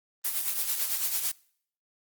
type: noise with tremolo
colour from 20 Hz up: blue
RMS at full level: -27 dBFS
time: 0.24-1.32 s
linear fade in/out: 10 ms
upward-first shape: sine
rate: 9 Hz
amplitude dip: 55%
effects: noise-tail reverb RT60 0.6 s tail -24 dB re dry + Opus 24 kbps